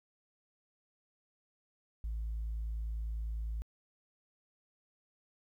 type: tone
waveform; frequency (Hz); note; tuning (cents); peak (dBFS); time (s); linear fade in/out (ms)
sine; 55; A1; 0; -33; 2.04-3.62; 0
effects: tanh soft clip ceiling -32 dBFS + 12-bit